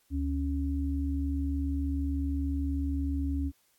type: tone pair together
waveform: sine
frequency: 73.42 / 276.8 Hz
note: D2 / C#4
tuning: 0 / -2 cents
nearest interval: octave + major seventh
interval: 2298 cents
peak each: -29 / -32 dBFS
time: 0.1-3.52 s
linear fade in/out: 50 ms
effects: white hiss -69 dBFS RMS until 3.78 s + AAC 64 kbps